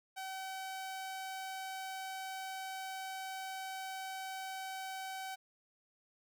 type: tone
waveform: sawtooth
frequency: 763 Hz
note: G5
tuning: 47 cents flat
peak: -37 dBFS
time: 0.16-5.36 s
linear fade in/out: 20 ms
effects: none